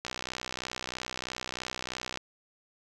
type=click train; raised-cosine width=0.2 ms; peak=-17 dBFS; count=135; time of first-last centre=0.05-2.174 s; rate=63.1 Hz; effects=none